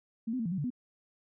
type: tone with pitch steps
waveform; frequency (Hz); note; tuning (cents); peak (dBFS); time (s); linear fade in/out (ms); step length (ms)
sine; 226.3 / 256.9 / 226 / 169 / 190.7 / 145.5 / 247.9; A3 / C4 / A3 / E3 / G3 / D3 / B3; +49 / -32 / +47 / +43 / -47 / -16 / +7; -30; 0.27-0.704; 10; 62
effects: none